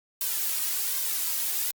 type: noise with flanger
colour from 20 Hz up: blue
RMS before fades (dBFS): -28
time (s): 0.21-1.71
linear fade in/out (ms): 2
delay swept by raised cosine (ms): 1.9 to 3.2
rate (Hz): 1.3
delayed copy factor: +0.9
effects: Opus 48 kbps